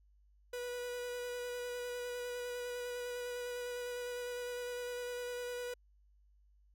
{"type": "tone with vibrato", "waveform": "45% pulse", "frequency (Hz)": 489.7, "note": "B4", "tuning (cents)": -15, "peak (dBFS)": -39, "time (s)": [0.53, 5.74], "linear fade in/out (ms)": 5, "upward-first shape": "square", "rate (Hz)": 9.9, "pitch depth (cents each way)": 10, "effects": ["added 50 Hz sine -64 dBFS peak until 6.74 s"]}